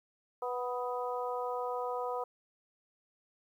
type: harmonic tone with a mistuned harmonic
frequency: 246.9 Hz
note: B3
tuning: in tune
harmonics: 2 / 3 / 4 / 5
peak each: -36 / -39 / -39 / -42 dBFS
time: 0.42-2.24 s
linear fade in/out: 5 ms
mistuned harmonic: 5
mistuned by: +22 cents
effects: 11-bit